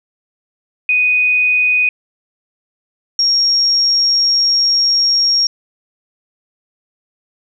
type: tone pair in turn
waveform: sine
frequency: 2489 / 5572 Hz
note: D#7 / F8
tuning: 0 / -5 cents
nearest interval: octave + major second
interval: 1395 cents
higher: second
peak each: -10 dBFS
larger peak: neither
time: 0.89-1.89 / 3.19-5.47 s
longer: second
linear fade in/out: 2 ms
effects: none